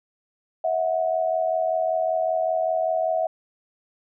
sine tone pair together, 645 / 730.2 Hz, E5 / F#5, -38 / -23 cents, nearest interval major second, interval 215 cents, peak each -22 / -25 dBFS, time 0.64-3.27 s, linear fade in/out 5 ms, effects none

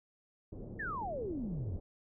pink low-pass noise, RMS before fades -45 dBFS, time 0.52-1.8 s, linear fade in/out 5 ms, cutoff 520 Hz, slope 24 dB/octave
sine exponential sweep, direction down, 1864.7 to 77.78 Hz, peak -36 dBFS, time 0.79-1.77 s, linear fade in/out 10 ms
effects none

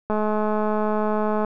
click train, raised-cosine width 1 ms, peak -11 dBFS, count 288, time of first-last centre 0.1-1.447 s, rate 213 Hz, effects none

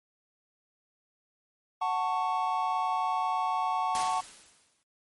triangle chord, F# minor, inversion none, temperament just, 740 / 888 / 1110 Hz, F#5 / A5 / C#6, 0 / +16 / +2 cents, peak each -29 dBFS, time 1.81-4.21 s, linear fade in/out 10 ms
white noise with exponential decay, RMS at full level -33 dBFS, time 3.95-4.83 s, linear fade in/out 0 ms, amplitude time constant 190 ms
effects MP3 48 kbps

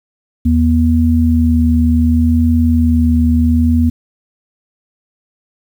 sine tone pair together, 80.1 / 241 Hz, E2 / B3, -49 / -42 cents, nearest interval octave + perfect fifth, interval 1907 cents, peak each -11 dBFS, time 0.45-3.9 s, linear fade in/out 10 ms, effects 7-bit

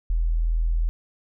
sine tone, 41.07 Hz, E1, 6 cents flat, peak -19 dBFS, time 0.1-0.89 s, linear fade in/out 0 ms, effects none

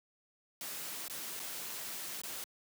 white noise with dropouts, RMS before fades -42 dBFS, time 0.61-2.44 s, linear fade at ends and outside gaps 1 ms, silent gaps 1.081-1.098 / 1.394-1.399 / 2.216-2.235 s, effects high-pass 150 Hz 12 dB/octave

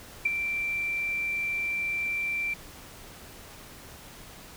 sine tone with ADSR envelope, 2349 Hz, D7, in tune, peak -19 dBFS, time 0.25-2.54 s, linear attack 8 ms, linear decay 23 ms, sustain -8 dB, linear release 6 ms, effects pink hiss -47 dBFS RMS until 4.56 s

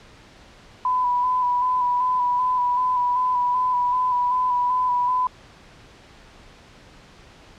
sine tone with vibrato, 994 Hz, B5, 11 cents sharp, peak -18 dBFS, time 0.85-5.27 s, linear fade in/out 2 ms, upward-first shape square, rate 2.6 Hz, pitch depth 21 cents each way, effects pink hiss -48 dBFS RMS until 7.58 s + low-pass 5000 Hz 12 dB/octave

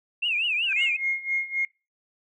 sine tone with vibrato, 2637 Hz, E7, in tune, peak -22 dBFS, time 0.22-0.97 s, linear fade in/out 10 ms, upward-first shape triangle, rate 5.3 Hz, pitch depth 200 cents each way
sine tone with exponential growth, 1568 Hz, G6, in tune, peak -26 dBFS, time 0.63-0.73 s, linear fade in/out 2 ms, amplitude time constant 21 ms
sine tone with tremolo, 2144 Hz, C7, 42 cents sharp, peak -21 dBFS, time 0.76-1.65 s, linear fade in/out 2 ms, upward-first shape sine, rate 3.8 Hz, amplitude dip 85%
effects noise-tail reverb RT60 0.3 s tail -26 dB re dry + tanh soft clip ceiling -13 dBFS

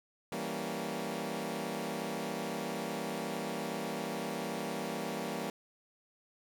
15% pulse chord, E diminished seventh, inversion none, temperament equal, 164.81 / 196 / 233.1 / 277.2 Hz, E3 / G3 / Bb3 / Db4, 0 / 0 / 0 / 0 cents, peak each -36 / -34 / -33 / -37 dBFS, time 0.32-5.5 s, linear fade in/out 2 ms, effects none

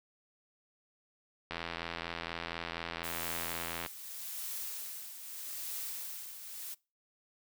click train, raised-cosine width 0.3 ms, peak -21 dBFS, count 199, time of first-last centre 1.51-3.862 s, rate 84.2 Hz
blue noise with tremolo, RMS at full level -39 dBFS, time 3.03-6.75 s, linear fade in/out 20 ms, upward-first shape triangle, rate 0.82 Hz, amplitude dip 65%
effects noise-tail reverb RT60 0.3 s tail -24 dB re dry

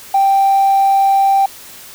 sine tone with hard clipping, 784 Hz, G5, in tune, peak -9 dBFS, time 0.14-1.46 s, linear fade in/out 5 ms, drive 1 dB, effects white hiss -36 dBFS RMS until 1.94 s

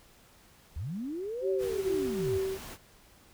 sine linear two-way sweep, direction up then down, 61.74 to 570 to 80.6 Hz, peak -33 dBFS, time 0.76-2.38 s, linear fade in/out 5 ms, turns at 1.5 s
sine tone with tremolo, 383.6 Hz, G4, 37 cents flat, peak -26 dBFS, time 1.41-2.59 s, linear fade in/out 50 ms, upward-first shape triangle, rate 2.4 Hz, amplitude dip 55%
pink noise, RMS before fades -44 dBFS, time 1.58-2.78 s, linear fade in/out 50 ms
effects pink hiss -59 dBFS RMS until 3.33 s

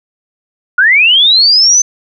sine linear sweep, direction up, 1399 to 6200 Hz, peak -4 dBFS, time 0.78-1.82 s, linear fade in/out 5 ms, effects none

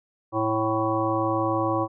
harmonic tone with a mistuned harmonic, 110 Hz, A2, in tune, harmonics 1 / 3 / 5 / 7 / 9 / 10, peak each -31 / -26 / -28 / -30 / -30 / -29 dBFS, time 0.32-1.88 s, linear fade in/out 50 ms, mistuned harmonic 10, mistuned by +26 cents, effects none

